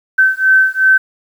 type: beating tone pair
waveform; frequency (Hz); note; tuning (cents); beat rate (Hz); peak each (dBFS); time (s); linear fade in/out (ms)
sine; 1537 / 1539.7; G6 / G6; -35 / -32; 2.7; -11; 0.18-0.98; 10
effects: 7-bit